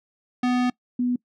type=tone pair in turn; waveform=square / sine; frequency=248.4 / 246.5 Hz; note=B3 / B3; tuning=+10 / -3 cents; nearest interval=unison; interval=13 cents; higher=first; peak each=-20 dBFS; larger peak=neither; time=0.43-0.7 / 0.99-1.16 s; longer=first; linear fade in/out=5 ms; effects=noise-tail reverb RT60 0.1 s tail -23 dB re dry + low-pass 4000 Hz 12 dB/octave